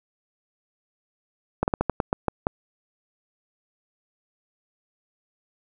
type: slowing click train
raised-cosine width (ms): 1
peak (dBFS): -7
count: 9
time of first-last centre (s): 1.63-2.469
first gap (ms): 49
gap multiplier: 1.21
effects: none